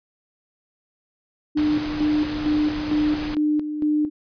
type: tone with tremolo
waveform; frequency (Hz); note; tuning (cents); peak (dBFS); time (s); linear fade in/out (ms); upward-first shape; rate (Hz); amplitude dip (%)
sine; 301.2; D4; +44; -17; 1.55-4.1; 20; square; 2.2; 60
type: noise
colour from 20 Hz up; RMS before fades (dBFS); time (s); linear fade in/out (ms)
pink; -32; 1.57-3.35; 5
effects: resampled to 11025 Hz